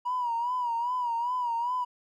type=tone with vibrato; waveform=triangle; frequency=964 Hz; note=B5; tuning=42 cents flat; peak=-23 dBFS; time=0.05-1.85 s; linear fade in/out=20 ms; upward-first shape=sine; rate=2.5 Hz; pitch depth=78 cents each way; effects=tanh soft clip ceiling -24 dBFS